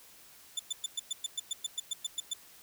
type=tone bursts; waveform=25% pulse; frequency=3520 Hz; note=A7; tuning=in tune; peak=-27 dBFS; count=14; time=0.57-2.336 s; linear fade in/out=5 ms; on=24 ms; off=110 ms; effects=white hiss -56 dBFS RMS until 2.62 s